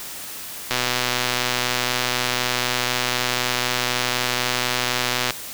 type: click train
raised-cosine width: 0.2 ms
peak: -3 dBFS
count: 571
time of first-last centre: 0.71-5.307 s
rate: 124 Hz
effects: white hiss -34 dBFS RMS until 5.53 s